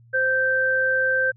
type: tone pair together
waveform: sine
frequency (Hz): 521 / 1561.2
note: C5 / G6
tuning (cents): -7 / -8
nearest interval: octave + perfect fifth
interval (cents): 1899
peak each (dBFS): -24 / -19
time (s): 0.13-1.32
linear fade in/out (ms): 20
effects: added 117 Hz sine -49 dBFS peak until 1.36 s